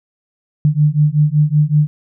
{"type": "beating tone pair", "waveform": "sine", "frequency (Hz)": [147.3, 152.6], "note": ["D3", "D#3"], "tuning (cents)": [6, -33], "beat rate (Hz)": 5.3, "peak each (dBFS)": -13, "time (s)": [0.65, 1.87], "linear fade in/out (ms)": 0, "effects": []}